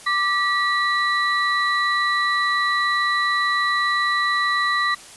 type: tone cluster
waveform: sine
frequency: 1175 / 1937 / 3978 Hz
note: D6 / B6 / B7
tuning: +1 / -34 / +12 cents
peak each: -21 / -21 / -27 dBFS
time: 0.06-4.95 s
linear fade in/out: 10 ms
effects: white hiss -42 dBFS RMS until 5.16 s + resampled to 24000 Hz